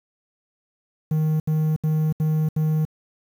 triangle tone bursts, 155.7 Hz, D#3, 2 cents sharp, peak -16 dBFS, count 5, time 1.11-2.852 s, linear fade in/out 5 ms, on 290 ms, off 73 ms, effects 8-bit

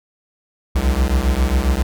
square beating tone pair, 60.7 / 68.1 Hz, B1 / C#2, -29 / -30 cents, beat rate 7.4 Hz, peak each -18 dBFS, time 0.75-1.83 s, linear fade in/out 10 ms, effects none

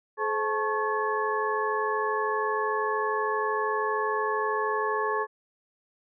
sine tone cluster, 428.1 / 521 / 876 / 1100 / 1711 Hz, A4 / C5 / A5 / C#6 / A6, -47 / -7 / -8 / -14 / -49 cents, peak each -29 / -37 / -32 / -29 / -33 dBFS, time 0.17-5.27 s, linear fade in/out 50 ms, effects none

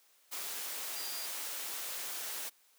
sine tone in noise, 4781 Hz, D8, 30 cents sharp, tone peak -44 dBFS, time 0.95-1.27 s, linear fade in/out 20 ms, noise white, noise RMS -40 dBFS, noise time 0.31-2.5 s, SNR -7 dB, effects white hiss -67 dBFS RMS until 2.78 s + high-pass 400 Hz 12 dB/octave

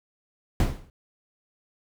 brown noise with exponential decay, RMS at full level -17 dBFS, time 0.6-0.9 s, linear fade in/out 1 ms, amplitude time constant 64 ms, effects none

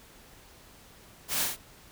white noise with echo, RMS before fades -30 dBFS, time 1.28-1.48 s, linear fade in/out 50 ms, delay 45 ms, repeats 2, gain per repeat -3 dB, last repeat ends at 1.57 s, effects pink hiss -54 dBFS RMS until 1.91 s

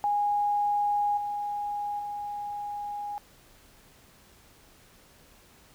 sine tone with level steps, 823 Hz, G#5, 16 cents flat, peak -23 / -29 / -32 dBFS, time 0.04-3.18 s, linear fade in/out 0 ms, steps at 1.17 / 1.99 s, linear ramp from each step 5 ms, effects pink hiss -57 dBFS RMS until 5.74 s

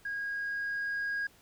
sine tone with level ramp, 1637 Hz, G#6, 25 cents flat, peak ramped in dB -32 to -28 dBFS, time 0.05-1.27 s, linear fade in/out 5 ms, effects tanh soft clip ceiling -29 dBFS + pink hiss -61 dBFS RMS until 1.41 s

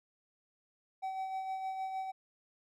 triangle tone with tremolo, 763 Hz, G5, 47 cents flat, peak -32 dBFS, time 1.02-2.12 s, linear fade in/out 20 ms, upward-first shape sine, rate 6.5 Hz, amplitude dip 40%, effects none

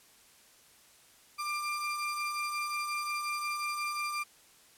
35% pulse tone pair together, 1189.2 / 2384 Hz, D6 / D7, +21 / +25 cents, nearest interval octave, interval 1204 cents, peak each -32 / -36 dBFS, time 1.38-4.24 s, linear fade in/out 20 ms, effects white hiss -60 dBFS RMS until 4.77 s + low-pass 12000 Hz 12 dB/octave

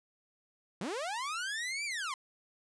sawtooth linear two-way sweep, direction up then down, 155.56 to 2392 to 993 Hz, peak -31 dBFS, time 0.81-2.14 s, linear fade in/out 2 ms, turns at 1.85 s, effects resampled to 22050 Hz

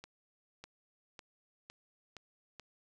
accelerating click train, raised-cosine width 0.2 ms, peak -30 dBFS, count 6, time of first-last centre 0.04-2.597 s, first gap 600 ms, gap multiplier 0.92, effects none

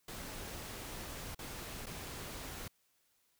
pink noise with dropouts, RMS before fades -45 dBFS, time 0.08-2.68 s, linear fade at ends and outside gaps 5 ms, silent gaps 1.348-1.389 / 1.86-1.866 s, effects white hiss -75 dBFS RMS until 3.39 s

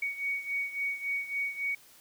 sine beating tone pair, 2239 / 2242.6 Hz, C#7 / C#7, +17 / +20 cents, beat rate 3.6 Hz, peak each -32 / -36 dBFS, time 0.02-1.75 s, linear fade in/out 5 ms, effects white hiss -57 dBFS RMS until 2 s

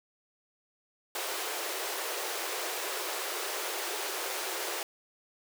pink high-pass noise, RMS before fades -35 dBFS, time 1.15-4.83 s, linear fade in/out 2 ms, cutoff 340 Hz, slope 96 dB/octave, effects none

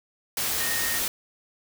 sine tone in noise, 1849 Hz, A#6, 15 cents flat, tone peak -31 dBFS, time 0.6-0.99 s, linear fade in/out 2 ms, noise white, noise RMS -27 dBFS, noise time 0.37-1.08 s, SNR -7 dB, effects none

